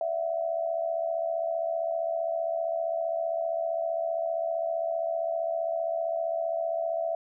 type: tone with amplitude modulation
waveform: sine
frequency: 663 Hz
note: E5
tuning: 10 cents sharp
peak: -23 dBFS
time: 0.01-7.15 s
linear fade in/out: 2 ms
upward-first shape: sine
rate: 75.3 Hz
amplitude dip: 75%
effects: none